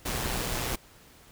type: noise with amplitude modulation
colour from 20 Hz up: pink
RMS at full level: -29 dBFS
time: 0.05-0.76 s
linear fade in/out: 10 ms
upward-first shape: sine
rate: 121 Hz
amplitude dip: 45%
effects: pink hiss -55 dBFS RMS until 1.31 s

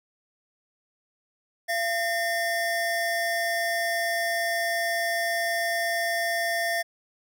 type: tone pair together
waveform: square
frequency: 682.1 / 1821 Hz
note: F5 / A#6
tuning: -41 / -41 cents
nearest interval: octave + perfect fourth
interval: 1700 cents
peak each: -28 dBFS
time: 1.68-6.83 s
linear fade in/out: 20 ms
effects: none

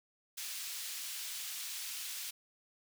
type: high-pass noise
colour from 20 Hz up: pink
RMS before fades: -42 dBFS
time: 0.37-2.31 s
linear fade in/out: 10 ms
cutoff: 3100 Hz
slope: 12 dB/octave
effects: none

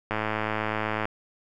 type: click train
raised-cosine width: 0.5 ms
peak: -12 dBFS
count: 103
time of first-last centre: 0.11-1.054 s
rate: 108 Hz
effects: none

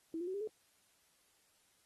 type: tone with pitch steps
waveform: sine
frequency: 326.7 / 350.1 / 375.3 / 402.2 / 431.1 Hz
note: E4 / F4 / F#4 / G4 / A4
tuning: -15 / +4 / +25 / +44 / -35 cents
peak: -37 dBFS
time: 0.14-0.475 s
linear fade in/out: 2 ms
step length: 67 ms
effects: white hiss -72 dBFS RMS until 1.85 s + AAC 32 kbps

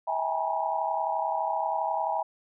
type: tone cluster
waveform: sine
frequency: 647 / 796 / 828 / 867 / 962 Hz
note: E5 / G5 / G#5 / A5 / B5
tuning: -32 / +26 / -5 / -26 / -46 cents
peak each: -32 / -31 / -35 / -34 / -31 dBFS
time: 0.07-2.23 s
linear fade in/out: 10 ms
effects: none

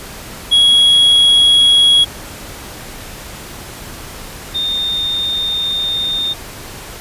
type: tone pair in turn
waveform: triangle / sine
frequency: 3322 / 3645 Hz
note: G#7 / A#7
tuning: 0 / -40 cents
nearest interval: major second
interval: 160 cents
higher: second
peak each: -5 / -15 dBFS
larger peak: first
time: 0.51-2.05 / 4.54-6.34 s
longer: second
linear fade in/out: 20 ms
effects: pink hiss -31 dBFS RMS until 7 s + resampled to 32000 Hz

